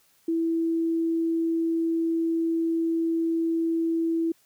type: tone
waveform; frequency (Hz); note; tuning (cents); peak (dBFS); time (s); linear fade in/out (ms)
sine; 329.6; E4; 0; -22; 0.28-4.32; 5
effects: white hiss -63 dBFS RMS until 4.45 s